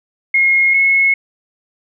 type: tone pair in turn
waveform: sine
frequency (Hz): 2152 / 2180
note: C7 / C#7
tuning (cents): +48 / -29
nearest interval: unison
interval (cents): 23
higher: second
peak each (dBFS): -9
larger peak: neither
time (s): 0.34-0.74 / 0.74-1.14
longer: neither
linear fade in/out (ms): 5
effects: none